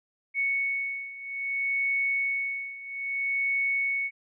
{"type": "beating tone pair", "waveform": "sine", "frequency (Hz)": [2217, 2217.61], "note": ["C#7", "C#7"], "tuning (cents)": [0, 0], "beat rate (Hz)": 0.61, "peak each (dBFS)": [-31, -28], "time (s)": [0.34, 4.11], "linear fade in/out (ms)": 50, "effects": []}